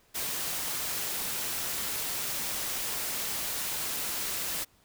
white noise, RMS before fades -33 dBFS, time 0.14-4.65 s, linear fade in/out 20 ms, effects pink hiss -64 dBFS RMS until 4.84 s

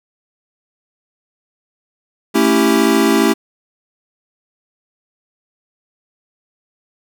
square chord, A dominant seventh, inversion none, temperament equal with one note detuned, 222.7 / 277.2 / 329.6 / 392 Hz, A3 / C#4 / E4 / G4, +21 / 0 / 0 / 0 cents, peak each -17 dBFS, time 2.34-3.34 s, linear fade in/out 20 ms, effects none

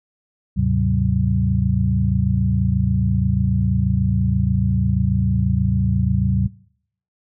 sine tone cluster, 76.4 / 104.5 / 130.8 / 189.1 Hz, D#2 / G#2 / C3 / F#3, -31 / +11 / 0 / +38 cents, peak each -21 dBFS, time 0.56-6.48 s, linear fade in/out 20 ms, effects noise-tail reverb RT60 0.7 s tail -24 dB re dry

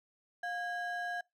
triangle ring-modulated tone, 1174.7 Hz, D6, in tune, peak -30 dBFS, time 0.43-1.21 s, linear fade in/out 5 ms, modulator 467 Hz, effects noise-tail reverb RT60 0.2 s tail -24 dB re dry

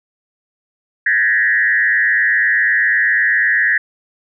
sine tone with frequency modulation, 1788 Hz, A6, 27 cents sharp, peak -11 dBFS, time 1.06-3.78 s, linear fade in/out 5 ms, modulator 108 Hz, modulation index 1.5, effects none

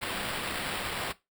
blue noise with sample-and-hold, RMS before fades -34 dBFS, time 0.01-1.13 s, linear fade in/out 20 ms, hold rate 6300 Hz, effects noise-tail reverb RT60 0.2 s tail -17 dB re dry

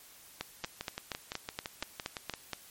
two click trains, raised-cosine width 0.2 ms, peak -17 / -19 dBFS, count 10 / 11, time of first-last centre 0.41-2.533 / 0.64-2.338 s, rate 4.24 / 5.89 Hz, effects white hiss -55 dBFS RMS until 2.7 s + MP3 64 kbps

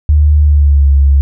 sine tone with pitch glide, 74.5 to 69.51 Hz, D2 to C#2, +25 to +5 cents, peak -4 dBFS, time 0.09-1.21 s, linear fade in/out 0 ms, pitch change -120 cents, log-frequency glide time 0.41-0.9 s, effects none

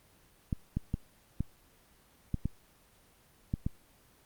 clicks, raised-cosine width 5 ms, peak -18 dBFS, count 8, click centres 0.528 / 0.77 / 0.941 / 1.406 / 2.343 / 2.456 / 3.539 / 3.665 s, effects pink hiss -63 dBFS RMS until 4.25 s + Opus 24 kbps

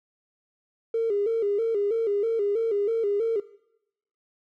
triangle tone with vibrato, 430 Hz, A4, 40 cents flat, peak -18 dBFS, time 0.94-3.4 s, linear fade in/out 5 ms, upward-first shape square, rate 3.1 Hz, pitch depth 100 cents each way, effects noise-tail reverb RT60 0.8 s tail -23 dB re dry + tanh soft clip ceiling -20 dBFS

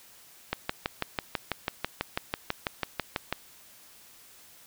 click train, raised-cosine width 0.3 ms, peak -11 dBFS, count 18, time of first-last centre 0.53-3.326 s, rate 6.08 Hz, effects white hiss -54 dBFS RMS until 4.66 s

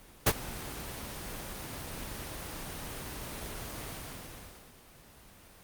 pink noise with ADSR envelope, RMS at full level -20 dBFS, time 0.26-4.76 s, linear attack 11 ms, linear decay 52 ms, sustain -20 dB, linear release 870 ms, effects pink hiss -55 dBFS RMS until 5.63 s + Opus 24 kbps

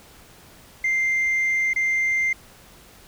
sine tone with dropouts, 2093 Hz, C7, in tune, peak -17 dBFS, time 0.84-2.33 s, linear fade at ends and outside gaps 5 ms, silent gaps 1.734-1.76 s, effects tanh soft clip ceiling -17 dBFS + pink hiss -49 dBFS RMS until 3.07 s

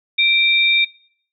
sine tone pair together, 2349 / 3691 Hz, D7 / A#7, 0 / -18 cents, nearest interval minor sixth, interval 782 cents, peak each -15 dBFS, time 0.18-0.85 s, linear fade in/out 10 ms, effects noise-tail reverb RT60 0.6 s tail -22 dB re dry

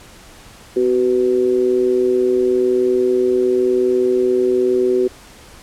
sine tone with amplitude modulation, 375.3 Hz, F#4, 25 cents sharp, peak -9 dBFS, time 0.76-5.08 s, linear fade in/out 10 ms, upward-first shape sine, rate 121 Hz, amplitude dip 75%, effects pink hiss -42 dBFS RMS until 5.62 s + low-pass 11000 Hz 12 dB/octave

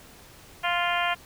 harmonic tone, 349.2 Hz, F4, in tune, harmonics 2 / 3 / 4 / 5 / 6 / 7 / 8 / 9, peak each -28 / -30 / -31 / -32 / -33 / -33 / -34 / -35 dBFS, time 0.63-1.15 s, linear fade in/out 20 ms, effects pink hiss -50 dBFS RMS until 1.25 s

